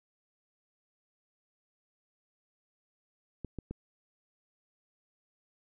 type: clicks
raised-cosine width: 3 ms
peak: -25 dBFS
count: 3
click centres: 3.447 / 3.587 / 3.71 s
effects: none